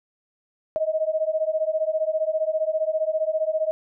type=beating tone pair; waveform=sine; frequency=622.3 / 637.3 Hz; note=D#5 / D#5; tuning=0 / +41 cents; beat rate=15 Hz; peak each=-24 dBFS; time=0.76-3.71 s; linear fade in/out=0 ms; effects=none